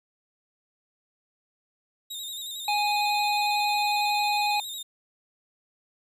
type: tone with vibrato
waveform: sawtooth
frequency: 3729 Hz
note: A#7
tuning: in tune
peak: -31 dBFS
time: 2.1-4.83 s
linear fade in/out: 10 ms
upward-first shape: square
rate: 11 Hz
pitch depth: 45 cents each way
type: harmonic tone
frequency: 830 Hz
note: G#5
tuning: 1 cent flat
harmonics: 1 / 3 / 5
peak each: -24 / -29 / -31 dBFS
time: 2.68-4.6 s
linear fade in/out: 2 ms
effects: none